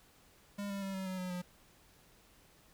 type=tone with pitch steps; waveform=square; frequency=202.2 / 198.15 / 194.19 / 190.3 / 186.49 / 182.76 / 179.1 Hz; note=G#3 / G3 / G3 / F#3 / F#3 / F#3 / F3; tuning=-46 / +19 / -16 / +49 / +14 / -21 / +44 cents; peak=-38 dBFS; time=0.58-1.42 s; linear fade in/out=10 ms; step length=120 ms; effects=pink hiss -64 dBFS RMS until 2.73 s